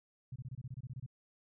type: tone bursts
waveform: sine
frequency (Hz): 127.4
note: C3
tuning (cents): -46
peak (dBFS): -40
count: 12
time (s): 0.32-1.063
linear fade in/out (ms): 5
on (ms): 39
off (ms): 25
effects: none